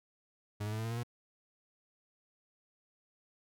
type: tone with pitch steps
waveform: 40% pulse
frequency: 103.83 / 106.32 / 108.87 / 111.48 / 114.15 / 116.88 / 119.68 Hz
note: G#2 / G#2 / A2 / A2 / A#2 / A#2 / A#2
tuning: 0 / +41 / -18 / +23 / -36 / +5 / +46 cents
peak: -34 dBFS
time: 0.6-1.034 s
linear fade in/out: 10 ms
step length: 62 ms
effects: none